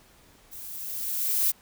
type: noise with level ramp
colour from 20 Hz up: violet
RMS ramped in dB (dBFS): -42 to -22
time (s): 0.51-1.52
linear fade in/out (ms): 20
effects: pink hiss -57 dBFS RMS until 1.61 s